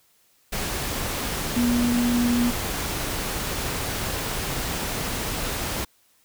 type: tone in noise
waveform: sine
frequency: 240.6 Hz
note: B3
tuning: 45 cents flat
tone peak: -19 dBFS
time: 1.56-2.51 s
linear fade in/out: 10 ms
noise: pink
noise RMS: -28 dBFS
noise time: 0.52-5.85 s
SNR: +6 dB
effects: white hiss -62 dBFS RMS until 6.24 s